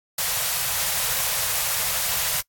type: band-stop noise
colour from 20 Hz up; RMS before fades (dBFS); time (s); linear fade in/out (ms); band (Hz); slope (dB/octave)
white; -24; 0.18-2.41; 5; 170 to 480; 48
effects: noise-tail reverb RT60 0.1 s tail -22 dB re dry + AAC 64 kbps